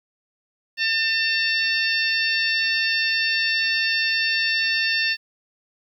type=harmonic tone; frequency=899 Hz; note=A5; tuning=37 cents sharp; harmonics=2 / 3 / 4 / 5 / 6; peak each=-23 / -24 / -30 / -26 / -30 dBFS; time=0.77-5.17 s; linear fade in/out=50 ms; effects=9-bit